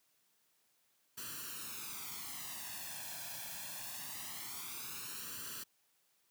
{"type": "noise with flanger", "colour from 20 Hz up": "white", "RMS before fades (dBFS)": -45, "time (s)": [1.17, 5.64], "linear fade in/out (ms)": 10, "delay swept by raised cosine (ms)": [0.68, 1.21], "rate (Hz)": 0.23, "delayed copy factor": 0.75, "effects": ["white hiss -75 dBFS RMS until 6.3 s", "high-pass 100 Hz 12 dB/octave"]}